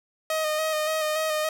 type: tone with vibrato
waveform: sawtooth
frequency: 622.3 Hz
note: D#5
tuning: in tune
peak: -20 dBFS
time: 0.3-1.49 s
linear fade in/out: 2 ms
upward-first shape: square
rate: 3.5 Hz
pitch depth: 23 cents each way
effects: none